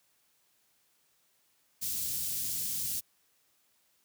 white band-stop noise, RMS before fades -34 dBFS, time 1.81-3.01 s, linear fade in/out 20 ms, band 170 to 5100 Hz, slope 12 dB/octave, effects white hiss -71 dBFS RMS until 4.04 s + high-pass 60 Hz 12 dB/octave

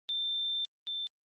sine tone pair in turn, 3571 / 3556 Hz, A7 / A7, +25 / +18 cents, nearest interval unison, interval 7 cents, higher first, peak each -30 / -33 dBFS, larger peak first, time 0.09-0.65 / 0.87-1.07 s, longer first, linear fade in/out 0 ms, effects Opus 24 kbps

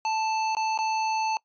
square tone with dropouts, 880 Hz, A5, in tune, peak -25 dBFS, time 0.05-1.37 s, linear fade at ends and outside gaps 1 ms, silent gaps 0.55-0.568 / 0.776-0.788 s, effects noise-tail reverb RT60 0.1 s tail -22 dB re dry + resampled to 16000 Hz

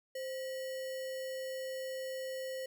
sine tone with sample-and-hold, 523.3 Hz, C5, in tune, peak -37 dBFS, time 0.15-2.66 s, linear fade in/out 5 ms, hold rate 2450 Hz, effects none

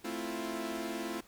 sawtooth chord, F major seventh, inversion first, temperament equal, 220 / 261.6 / 329.6 / 349.2 Hz, A3 / C4 / E4 / F4, 0 / 0 / 0 / 0 cents, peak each -38 / -39 / -36 / -37 dBFS, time 0.04-1.21 s, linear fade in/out 10 ms, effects pink hiss -60 dBFS RMS until 1.27 s

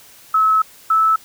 sine tone pair in turn, 1294 / 1309 Hz, E6 / E6, -32 / -13 cents, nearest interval unison, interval 19 cents, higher second, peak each -11 dBFS, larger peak neither, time 0.34-0.62 / 0.9-1.16 s, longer first, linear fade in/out 5 ms, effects white hiss -45 dBFS RMS until 1.24 s

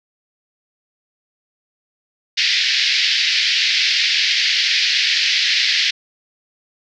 white band-pass noise, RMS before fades -17 dBFS, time 2.37-5.91 s, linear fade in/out 10 ms, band 1800 to 5100 Hz, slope 48 dB/octave, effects none

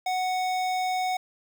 square tone with notch filter, 740 Hz, F#5, in tune, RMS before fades -27 dBFS, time 0.06-1.17 s, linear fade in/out 5 ms, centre 12000 Hz, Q 0.68, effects 9-bit

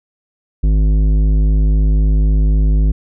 sine tone with tanh clipping, 51.91 Hz, G#1, in tune, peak -11 dBFS, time 0.63-2.92 s, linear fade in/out 10 ms, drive 12 dB, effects none

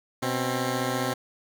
10% pulse tone pair together, 125.5 / 265.9 Hz, B2 / C4, +28 / +28 cents, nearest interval octave + minor second, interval 1300 cents, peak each -20 dBFS, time 0.22-1.14 s, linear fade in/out 10 ms, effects none

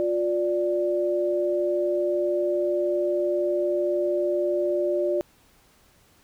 sine tone pair together, 354.5 / 587.3 Hz, F4 / D5, +26 / 0 cents, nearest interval major sixth, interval 874 cents, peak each -24 dBFS, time 0-5.21 s, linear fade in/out 0 ms, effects pink hiss -59 dBFS RMS until 6.23 s

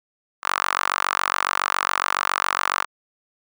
sawtooth tone with high-pass filter, 47.21 Hz, F#1, 36 cents sharp, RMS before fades -23 dBFS, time 0.42-2.86 s, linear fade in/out 50 ms, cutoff 1200 Hz, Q 3.9, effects none

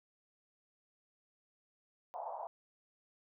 white band-pass noise, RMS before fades -43 dBFS, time 2.14-2.47 s, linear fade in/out 0 ms, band 630 to 890 Hz, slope 48 dB/octave, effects none

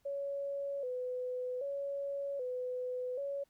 sine tone with vibrato, 530 Hz, C5, 22 cents sharp, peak -35 dBFS, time 0.05-3.44 s, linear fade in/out 10 ms, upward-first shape square, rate 0.64 Hz, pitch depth 95 cents each way, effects pink hiss -75 dBFS RMS until 3.49 s

